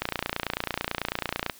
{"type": "click train", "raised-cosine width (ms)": 0.3, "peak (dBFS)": -10, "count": 44, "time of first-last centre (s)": [0.02, 1.498], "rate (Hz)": 29.1, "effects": ["white hiss -51 dBFS RMS until 1.59 s"]}